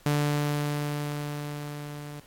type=tone with level ramp; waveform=sawtooth; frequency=146.83 Hz; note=D3; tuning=in tune; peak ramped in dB=-18 to -34 dBFS; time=0.06-2.2 s; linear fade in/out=2 ms; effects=pink hiss -56 dBFS RMS until 2.26 s + AAC 64 kbps